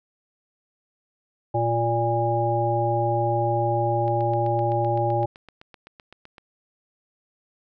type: harmonic tone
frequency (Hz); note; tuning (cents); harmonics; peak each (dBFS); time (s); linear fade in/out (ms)
116.7; A#2; +2; 1 / 3 / 5 / 7; -25 / -27 / -26 / -24; 1.54-5.26; 10
type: click train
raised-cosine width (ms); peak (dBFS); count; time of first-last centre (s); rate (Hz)
0.3; -28; 19; 4.08-6.382; 7.82
effects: none